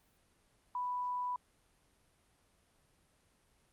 sine tone, 990 Hz, B5, 4 cents sharp, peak -34 dBFS, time 0.75-1.36 s, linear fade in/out 2 ms, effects pink hiss -71 dBFS RMS until 3.72 s + Opus 32 kbps

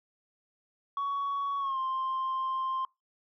sine tone with pitch glide, 1120 to 1051.1 Hz, C#6 to C6, +18 to +8 cents, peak -27 dBFS, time 0.97-2.85 s, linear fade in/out 2 ms, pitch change -110 cents, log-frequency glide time 1.59-1.79 s, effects noise-tail reverb RT60 0.2 s tail -25 dB re dry + tanh soft clip ceiling -27 dBFS

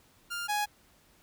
sawtooth tone pair in turn, 1400 / 832.4 Hz, F6 / G#5, +4 / +4 cents, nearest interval major sixth, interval 900 cents, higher first, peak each -30 / -24 dBFS, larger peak second, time 0.3-0.48 / 0.48-0.66 s, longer neither, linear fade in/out 20 ms, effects pink hiss -63 dBFS RMS until 1.22 s

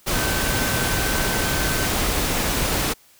sine tone in noise, 1537 Hz, G6, 35 cents flat, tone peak -29 dBFS, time 0.14-1.89 s, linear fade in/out 20 ms, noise pink, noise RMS -22 dBFS, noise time 0.06-2.94 s, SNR -10 dB, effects white hiss -54 dBFS RMS until 3.19 s

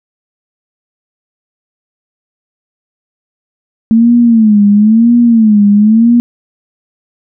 sine tone with vibrato, 220.6 Hz, A3, 5 cents sharp, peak -3 dBFS, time 3.91-6.2 s, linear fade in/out 0 ms, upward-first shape sine, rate 0.99 Hz, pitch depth 140 cents each way, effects none

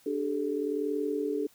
sine chord, D suspended fourth, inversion none, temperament equal with one note detuned, 293.7 / 392 / 432.9 Hz, D4 / G4 / A4, 0 / 0 / -28 cents, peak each -32 / -34 / -31 dBFS, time 0.06-1.47 s, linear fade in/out 5 ms, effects white hiss -61 dBFS RMS until 1.54 s

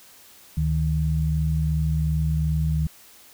sine tone pair together, 72.87 / 155.56 Hz, D2 / D#3, -13 / 0 cents, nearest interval octave + minor second, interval 1313 cents, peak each -23 / -22 dBFS, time 0.57-2.87 s, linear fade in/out 5 ms, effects white hiss -50 dBFS RMS until 3.33 s

